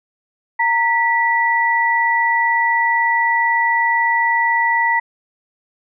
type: tone pair together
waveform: sine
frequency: 924 / 1957.9 Hz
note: A#5 / B6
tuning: -16 / -16 cents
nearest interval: octave + minor second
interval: 1300 cents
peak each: -16 dBFS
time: 0.59-5 s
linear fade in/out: 10 ms
effects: none